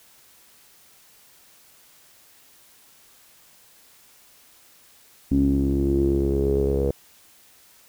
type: tone with low-pass filter sweep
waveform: sawtooth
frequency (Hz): 68.7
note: C#2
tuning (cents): -15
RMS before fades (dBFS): -21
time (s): 5.31-6.91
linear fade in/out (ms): 5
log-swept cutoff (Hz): 270 to 470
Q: 9.2
effects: white hiss -54 dBFS RMS until 7.88 s